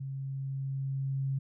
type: tone with level ramp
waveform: sine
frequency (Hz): 135.6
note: C#3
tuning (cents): -38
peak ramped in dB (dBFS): -35 to -28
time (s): 0-1.39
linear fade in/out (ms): 10
effects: none